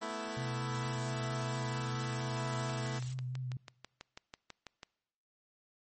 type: chord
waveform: 10% pulse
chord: A suspended second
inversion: none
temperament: equal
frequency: 220 / 246.9 / 329.6 Hz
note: A3 / B3 / E4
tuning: 0 / 0 / 0 cents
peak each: -33 / -36 / -34 dBFS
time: 0.01-3 s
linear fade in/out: 20 ms
type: tone with vibrato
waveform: sine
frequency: 127.6 Hz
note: C3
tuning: 43 cents flat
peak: -36 dBFS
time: 0.37-3.57 s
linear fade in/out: 2 ms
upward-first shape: triangle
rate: 4.4 Hz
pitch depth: 40 cents each way
type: noise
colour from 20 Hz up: blue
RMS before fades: -45 dBFS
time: 0.72-3.14 s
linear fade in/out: 10 ms
type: click train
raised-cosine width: 0.2 ms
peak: -28 dBFS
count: 18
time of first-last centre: 2.04-4.831 s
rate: 6.09 Hz
effects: noise-tail reverb RT60 1.0 s tail -24 dB re dry + MP3 32 kbps